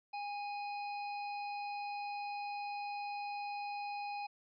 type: harmonic tone with a mistuned harmonic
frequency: 830 Hz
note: G#5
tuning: 1 cent flat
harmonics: 1 / 3 / 5 / 6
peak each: -39 / -47 / -55 / -58 dBFS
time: 0.13-4.27 s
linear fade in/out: 10 ms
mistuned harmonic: 1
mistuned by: -26 cents
effects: none